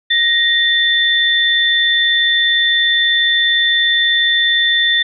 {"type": "tone pair together", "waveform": "sine", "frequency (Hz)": [1873, 3536], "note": ["A#6", "A7"], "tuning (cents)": [8, 8], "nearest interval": "major seventh", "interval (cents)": 1100, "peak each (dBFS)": [-14, -13], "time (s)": [0.1, 5.03], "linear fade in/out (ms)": 10, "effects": []}